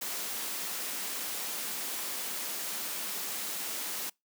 white high-pass noise, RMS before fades -36 dBFS, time 0.01-4.1 s, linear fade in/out 10 ms, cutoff 180 Hz, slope 24 dB/octave, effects noise-tail reverb RT60 0.2 s tail -26 dB re dry

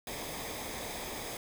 pink noise with comb filter, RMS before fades -40 dBFS, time 0.07-1.37 s, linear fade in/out 2 ms, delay 0.7 ms, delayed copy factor -0.55, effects none

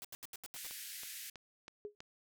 white noise bursts, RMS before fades -47 dBFS, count 7, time 0.02-0.67 s, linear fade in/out 0 ms, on 26 ms, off 78 ms
white band-pass noise, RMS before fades -47 dBFS, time 0.56-1.3 s, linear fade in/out 5 ms, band 1600 to 16000 Hz, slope 48 dB/octave
click train, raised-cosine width 0.2 ms, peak -31 dBFS, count 5, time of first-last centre 0.71-2.004 s, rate 3.09 Hz
sine tone with exponential decay, 415.3 Hz, G#4, in tune, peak -37 dBFS, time 1.85-1.95 s, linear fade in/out 0 ms, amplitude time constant 21 ms
effects none

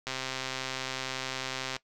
click train, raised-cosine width 0.2 ms, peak -16 dBFS, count 223, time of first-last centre 0.07-1.765 s, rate 131 Hz, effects noise-tail reverb RT60 0.1 s tail -19 dB re dry

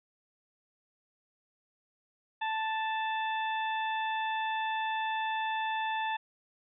harmonic tone, 880 Hz, A5, in tune, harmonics 1 / 2 / 3 / 4, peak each -31 / -37 / -41 / -43 dBFS, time 2.41-6.17 s, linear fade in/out 10 ms, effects none

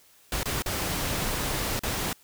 pink noise with dropouts, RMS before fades -29 dBFS, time 0.32-2.13 s, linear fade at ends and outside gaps 2 ms, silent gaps 0.432-0.456 / 0.622-0.66 / 1.793-1.834 s, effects white hiss -58 dBFS RMS until 2.23 s

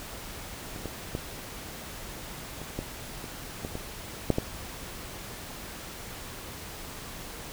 clicks, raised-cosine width 2 ms, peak -25 / -20 / -17 / -26 / -18 / -26 / -20 / -20 / -8 / -12 dBFS, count 10, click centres 0.762 / 0.857 / 1.151 / 2.616 / 2.79 / 3.242 / 3.649 / 3.754 / 4.303 / 4.384 s, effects pink hiss -41 dBFS RMS until 7.52 s

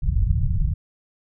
pink low-pass noise, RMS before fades -20 dBFS, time 0.02-0.74 s, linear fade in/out 10 ms, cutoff 150 Hz, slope 48 dB/octave, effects none

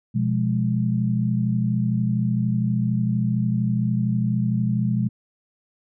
sine chord, F diminished, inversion second, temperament equal, 123.47 / 174.61 / 207.7 Hz, Cb3 / F3 / Ab3, 0 / 0 / 0 cents, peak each -22 / -26 / -23 dBFS, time 0.14-5.09 s, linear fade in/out 20 ms, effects none

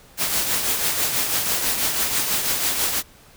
white noise with tremolo, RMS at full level -20 dBFS, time 0.17-3.03 s, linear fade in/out 50 ms, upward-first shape triangle, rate 6.1 Hz, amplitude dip 50%, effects pink hiss -50 dBFS RMS until 3.36 s

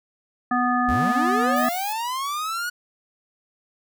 harmonic tone, 246.9 Hz, B3, in tune, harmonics 1 / 3 / 5 / 7, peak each -23 / -24 / -23 / -28 dBFS, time 0.51-1.69 s, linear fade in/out 5 ms
45% pulse linear sweep, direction up, 44.6 to 1467 Hz, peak -25 dBFS, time 0.88-2.7 s, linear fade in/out 10 ms
violet noise, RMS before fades -34 dBFS, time 1.56-1.93 s, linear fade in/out 5 ms
effects none

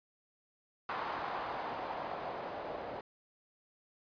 blue noise with low-pass filter sweep, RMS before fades -40 dBFS, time 0.89-3.01 s, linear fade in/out 2 ms, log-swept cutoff 1000 to 610 Hz, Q 1.9, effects resampled to 11025 Hz

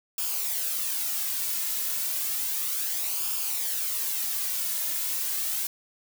blue noise with flanger, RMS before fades -29 dBFS, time 0.18-5.67 s, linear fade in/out 2 ms, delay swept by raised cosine 0.5 to 2.6 ms, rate 0.32 Hz, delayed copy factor -0.55, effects none

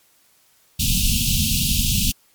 pink band-stop noise, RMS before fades -19 dBFS, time 0.79-2.12 s, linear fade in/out 10 ms, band 250 to 2600 Hz, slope 96 dB/octave, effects white hiss -58 dBFS RMS until 2.34 s + MP3 96 kbps

